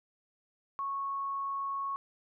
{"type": "tone", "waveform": "sine", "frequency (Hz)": 1103, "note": "C#6", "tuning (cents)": -9, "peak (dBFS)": -32, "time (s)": [0.79, 1.96], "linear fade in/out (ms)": 0, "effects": []}